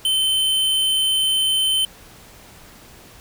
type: tone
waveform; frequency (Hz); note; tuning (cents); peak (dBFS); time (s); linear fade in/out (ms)
square; 3076; G7; -33; -17; 0.05-1.85; 2
effects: pink hiss -45 dBFS RMS until 3.2 s